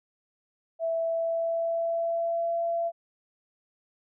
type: tone with pitch glide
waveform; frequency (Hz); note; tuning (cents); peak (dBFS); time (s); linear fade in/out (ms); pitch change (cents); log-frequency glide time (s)
sine; 659.3 to 676.3; E5 to E5; 0 to +44; -25; 0.79-2.92; 50; +44; 0.94-2.59
effects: none